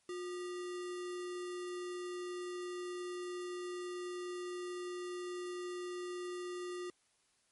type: tone with sample-and-hold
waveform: sine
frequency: 357.8 Hz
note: F4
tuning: 42 cents sharp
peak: -39 dBFS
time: 0.09-6.9 s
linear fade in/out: 2 ms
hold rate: 1575 Hz
effects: white hiss -74 dBFS RMS until 7.51 s + MP3 48 kbps